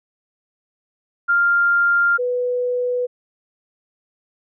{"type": "tone pair in turn", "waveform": "sine", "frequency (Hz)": [1396.9, 493.9], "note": ["F6", "B4"], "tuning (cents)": [0, 0], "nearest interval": "octave + tritone", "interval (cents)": 1800, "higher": "first", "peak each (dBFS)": [-13, -18], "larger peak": "first", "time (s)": [[1.28, 2.18], [2.18, 3.07]], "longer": "first", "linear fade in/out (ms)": 20, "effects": []}